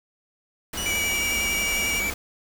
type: band-stop noise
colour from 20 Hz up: pink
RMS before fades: -32 dBFS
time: 0.73-2.14 s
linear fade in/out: 5 ms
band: 100 to 160 Hz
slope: 96 dB/octave
type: tone with pitch glide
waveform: 20% pulse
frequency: 2931 to 2846 Hz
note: F#7 to F7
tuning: -17 to +32 cents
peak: -23 dBFS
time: 0.77-2 s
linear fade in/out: 5 ms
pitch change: -51 cents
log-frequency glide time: 0.87-1.21 s
type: tone with vibrato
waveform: square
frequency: 2300 Hz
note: D7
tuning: 37 cents flat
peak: -25 dBFS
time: 0.86-2.1 s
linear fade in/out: 0 ms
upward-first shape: square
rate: 11 Hz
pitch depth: 18 cents each way
effects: none